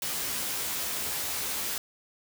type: noise with comb filter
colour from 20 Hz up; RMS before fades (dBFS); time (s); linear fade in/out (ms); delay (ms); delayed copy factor
white; -32; 0.02-1.78; 2; 14; +0.6
effects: none